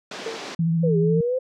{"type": "band-pass noise", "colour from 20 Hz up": "pink", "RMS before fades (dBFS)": -35, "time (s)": [0.11, 0.55], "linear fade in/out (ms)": 5, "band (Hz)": [230, 6000], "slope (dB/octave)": 24}
{"type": "tone with exponential decay", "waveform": "sine", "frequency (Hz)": 452.1, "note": "A4", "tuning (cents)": 47, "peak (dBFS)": -24, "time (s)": [0.26, 0.55], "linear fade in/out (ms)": 2, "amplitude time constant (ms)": 61}
{"type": "tone with vibrato", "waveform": "sine", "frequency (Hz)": 165.3, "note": "E3", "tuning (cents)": 5, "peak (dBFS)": -18, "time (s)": [0.59, 1.21], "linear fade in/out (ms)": 5, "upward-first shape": "triangle", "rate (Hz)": 14, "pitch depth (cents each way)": 38}
{"type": "exponential two-way sweep", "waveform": "sine", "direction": "down then up", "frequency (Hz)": [523.3, 400, 523.3], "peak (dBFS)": -20, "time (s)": [0.83, 1.39], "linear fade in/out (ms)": 10, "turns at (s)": 0.97}
{"effects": []}